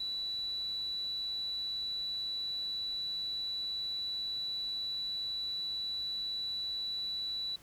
sine tone, 3951 Hz, B7, in tune, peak -34 dBFS, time 0-7.56 s, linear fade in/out 5 ms, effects pink hiss -59 dBFS RMS until 7.62 s

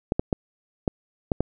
clicks, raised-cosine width 2 ms, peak -8 dBFS, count 6, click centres 0.121 / 0.195 / 0.328 / 0.878 / 1.318 / 1.406 s, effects none

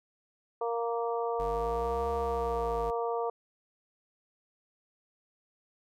harmonic tone, 233.1 Hz, A#3, in tune, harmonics 2 / 3 / 4 / 5, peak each -31 / -35 / -37 / -39 dBFS, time 0.61-3.3 s, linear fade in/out 5 ms
square linear two-way sweep, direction up then down, 47.34 to 71.5 to 53.1 Hz, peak -38 dBFS, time 1.39-2.91 s, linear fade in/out 10 ms, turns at 2.11 s
effects none

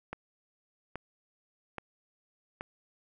click train, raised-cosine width 0.5 ms, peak -22 dBFS, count 4, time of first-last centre 0.13-2.609 s, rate 1.21 Hz, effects none

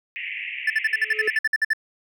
pink band-pass noise, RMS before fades -32 dBFS, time 0.16-1.38 s, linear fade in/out 0 ms, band 1900 to 2800 Hz, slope 96 dB/octave
triangle tone bursts, 1760 Hz, A6, in tune, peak -15 dBFS, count 13, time 0.67-1.734 s, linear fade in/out 5 ms, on 32 ms, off 54 ms
triangle tone with exponential growth, 430 Hz, A4, 40 cents flat, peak -21 dBFS, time 0.9-1.28 s, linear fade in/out 2 ms, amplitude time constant 82 ms
effects none

